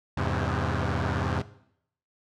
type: chord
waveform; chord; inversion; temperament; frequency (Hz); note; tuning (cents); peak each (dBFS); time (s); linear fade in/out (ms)
sawtooth; E augmented; none; equal with one note detuned; 82.41 / 101.45 / 130.81; E2 / G#2 / B#2; 0 / -40 / 0; -27; 0.17-1.42; 5
type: band-pass noise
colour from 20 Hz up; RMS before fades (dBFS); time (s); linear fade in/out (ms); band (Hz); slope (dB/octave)
white; -35; 0.17-1.4; 20; 450 to 1700; 96
effects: noise-tail reverb RT60 0.7 s tail -17 dB re dry + low-pass 5000 Hz 12 dB/octave